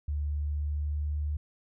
sine tone with pitch glide, 73.42 to 74.36 Hz, D2 to D2, 0 to +22 cents, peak -28 dBFS, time 0.08-1.37 s, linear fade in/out 5 ms, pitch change +22 cents, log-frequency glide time 0.23-1.16 s, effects none

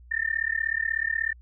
sine tone with amplitude modulation, 1803 Hz, A6, 42 cents sharp, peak -20 dBFS, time 0.11-1.33 s, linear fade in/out 10 ms, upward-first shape sine, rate 36.4 Hz, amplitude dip 100%, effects added 60 Hz sine -47 dBFS peak until 1.41 s

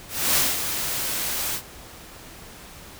white noise with ADSR envelope, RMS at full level -19 dBFS, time 0.08-1.62 s, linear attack 280 ms, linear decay 200 ms, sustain -8 dB, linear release 75 ms, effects pink hiss -43 dBFS RMS until 2.99 s

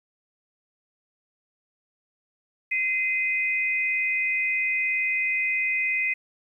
sine tone pair together, 2060 / 2499 Hz, C7 / D#7, -28 / +7 cents, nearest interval minor third, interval 335 cents, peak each -25 dBFS, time 2.71-6.14 s, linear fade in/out 10 ms, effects 10-bit

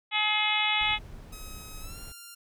harmonic tone, 424.2 Hz, G#4, 37 cents sharp, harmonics 2 / 3 / 4 / 5 / 6 / 7 / 8 / 9, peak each -31 / -36 / -40 / -29 / -30 / -33 / -30 / -37 dBFS, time 0.11-0.99 s, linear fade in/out 50 ms
brown noise, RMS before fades -43 dBFS, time 0.81-2.12 s, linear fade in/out 2 ms
5% pulse tone with pitch glide, 1271 to 1394.1 Hz, D#6 to F6, +36 to -3 cents, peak -33 dBFS, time 1.32-2.35 s, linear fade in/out 10 ms, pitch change +161 cents, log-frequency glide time 1.8-1.99 s
effects none

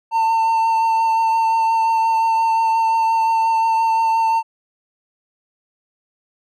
triangle tone with vibrato, 901 Hz, A5, 41 cents sharp, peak -12 dBFS, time 0.11-4.43 s, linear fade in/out 50 ms, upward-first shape sine, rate 5.7 Hz, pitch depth 14 cents each way, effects none

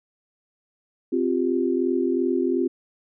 sine chord, C suspended fourth, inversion none, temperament equal, 261.6 / 349.2 / 392 Hz, C4 / F4 / G4, 0 / 0 / 0 cents, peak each -24 / -23 / -26 dBFS, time 1.12-2.68 s, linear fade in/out 10 ms, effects none

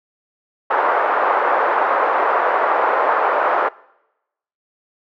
white band-pass noise, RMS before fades -17 dBFS, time 0.7-3.69 s, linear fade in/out 10 ms, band 470 to 1300 Hz, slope 24 dB/octave, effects noise-tail reverb RT60 0.9 s tail -23 dB re dry

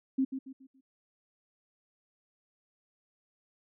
sine tone with echo, 265.5 Hz, C4, 25 cents sharp, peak -24 dBFS, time 0.18-0.25 s, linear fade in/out 10 ms, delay 140 ms, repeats 4, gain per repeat -9 dB, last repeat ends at 0.81 s, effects none

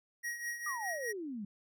square tone with tremolo, 1894 Hz, A#6, 27 cents sharp, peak -35 dBFS, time 0.23-1.13 s, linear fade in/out 20 ms, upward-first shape triangle, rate 4.9 Hz, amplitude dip 70%
sine exponential sweep, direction down, 1244.5 to 192.5 Hz, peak -38 dBFS, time 0.66-1.45 s, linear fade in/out 5 ms
effects none

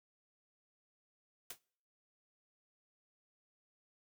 white noise with exponential decay, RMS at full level -40 dBFS, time 1.5-1.59 s, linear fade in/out 5 ms, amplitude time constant 19 ms, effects noise-tail reverb RT60 0.6 s tail -26 dB re dry

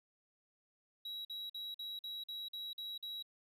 triangle tone bursts, 3874 Hz, B7, 34 cents flat, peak -40 dBFS, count 9, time 1.05-3.226 s, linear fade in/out 5 ms, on 200 ms, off 47 ms, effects none

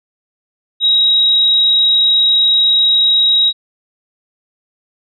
sine tone, 3817 Hz, A#7, 40 cents sharp, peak -8 dBFS, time 0.8-3.53 s, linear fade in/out 50 ms, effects none

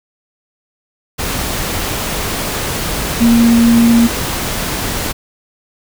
sine tone in noise, 233.1 Hz, A#3, in tune, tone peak -6 dBFS, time 3.2-4.08 s, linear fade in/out 20 ms, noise pink, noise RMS -19 dBFS, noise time 1.18-5.13 s, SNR +10 dB, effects none

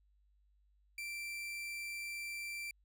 40% pulse tone, 2349 Hz, D7, in tune, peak -40 dBFS, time 0.98-2.71 s, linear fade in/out 2 ms, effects added 50 Hz sine -68 dBFS peak until 2.84 s

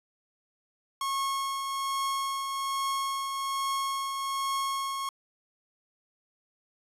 45% pulse tone with tremolo, 1091 Hz, C#6, 28 cents flat, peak -27 dBFS, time 1.01-5.09 s, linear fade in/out 2 ms, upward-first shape triangle, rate 1.2 Hz, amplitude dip 40%, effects resampled to 32000 Hz

